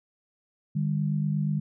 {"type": "tone pair together", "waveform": "sine", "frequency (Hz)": [151.5, 199.96], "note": ["D#3", "G3"], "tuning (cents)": [-46, 35], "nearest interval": "perfect fourth", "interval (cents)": 481, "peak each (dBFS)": [-25, -29], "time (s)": [0.75, 1.6], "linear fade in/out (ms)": 10, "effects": []}